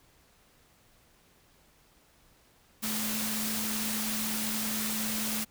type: tone in noise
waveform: sine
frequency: 217 Hz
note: A3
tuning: 24 cents flat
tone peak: -35 dBFS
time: 2.82-5.45 s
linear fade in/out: 20 ms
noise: white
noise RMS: -33 dBFS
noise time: 2.82-5.45 s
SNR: -5 dB
effects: pink hiss -63 dBFS RMS until 5.5 s